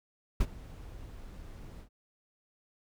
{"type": "noise with ADSR envelope", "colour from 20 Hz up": "brown", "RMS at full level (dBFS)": -25, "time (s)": [0.4, 1.89], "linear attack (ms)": 8, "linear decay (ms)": 47, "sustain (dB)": -21, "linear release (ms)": 92, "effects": []}